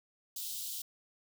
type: high-pass noise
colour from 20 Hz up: white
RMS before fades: -40 dBFS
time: 0.36-0.82 s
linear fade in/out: 5 ms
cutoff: 3100 Hz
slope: 48 dB/octave
effects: none